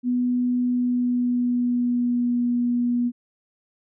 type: tone with pitch glide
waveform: sine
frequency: 246.9 to 242 Hz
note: B3 to B3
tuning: 0 to -35 cents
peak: -19 dBFS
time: 0.03-3.12 s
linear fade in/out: 50 ms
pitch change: -35 cents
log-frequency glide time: 0.66-2.41 s
effects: none